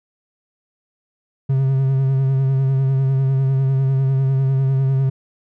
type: tone with vibrato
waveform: triangle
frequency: 134.2 Hz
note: C3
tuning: 44 cents sharp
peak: -12 dBFS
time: 1.49-5.1 s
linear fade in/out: 10 ms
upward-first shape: sine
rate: 10 Hz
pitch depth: 29 cents each way
effects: none